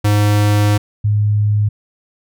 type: tone pair in turn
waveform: square / sine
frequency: 103.83 / 104.67 Hz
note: G#2 / G#2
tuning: 0 / +14 cents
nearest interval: unison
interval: 14 cents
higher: second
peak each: -11 dBFS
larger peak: neither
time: 0.04-0.78 / 1.04-1.69 s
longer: first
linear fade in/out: 10 ms
effects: none

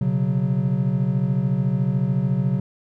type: chord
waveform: triangle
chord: B suspended second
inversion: none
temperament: equal with one note detuned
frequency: 124.76 / 138.59 / 185 Hz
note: B2 / C#3 / F#3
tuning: +18 / 0 / 0 cents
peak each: -22 / -20 / -21 dBFS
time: 0.01-2.6 s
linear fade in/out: 5 ms
effects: none

